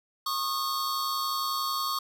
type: tone cluster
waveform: square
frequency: 1094 / 1225 / 4457 Hz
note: C#6 / D#6 / C#8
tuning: -23 / -27 / +9 cents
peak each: -32 / -33 / -34 dBFS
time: 0.26-1.99 s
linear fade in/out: 5 ms
effects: none